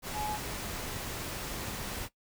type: tone in noise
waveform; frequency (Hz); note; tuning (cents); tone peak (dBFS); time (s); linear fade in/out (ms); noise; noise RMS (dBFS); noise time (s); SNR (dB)
sine; 844; G#5; +28; -33; 0.13-0.39; 50; pink; -38; 0.02-2.09; +2
effects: noise-tail reverb RT60 0.1 s tail -17 dB re dry